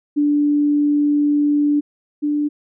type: tone pair in turn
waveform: sine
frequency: 292.6 / 294.8 Hz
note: D4 / D4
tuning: -6 / +7 cents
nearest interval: unison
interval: 13 cents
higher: second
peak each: -13 / -16 dBFS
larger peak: first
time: 0.16-1.81 / 2.22-2.49 s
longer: first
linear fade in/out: 20 ms
effects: none